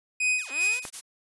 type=tone with tremolo; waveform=45% pulse; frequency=2501 Hz; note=D#7; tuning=8 cents sharp; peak=-21 dBFS; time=0.2-0.86 s; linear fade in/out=5 ms; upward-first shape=sine; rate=2.7 Hz; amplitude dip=90%
type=linear two-way sweep; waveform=5% pulse; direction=down then up; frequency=2108 to 256.7 to 521 Hz; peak=-29 dBFS; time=0.38-0.8 s; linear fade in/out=10 ms; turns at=0.51 s
type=noise bursts; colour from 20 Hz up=blue; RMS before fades=-35 dBFS; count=4; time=0.6-1.012 s; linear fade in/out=20 ms; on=88 ms; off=20 ms
type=click; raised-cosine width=0.5 ms; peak=-21 dBFS; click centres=0.852 s
effects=resampled to 24000 Hz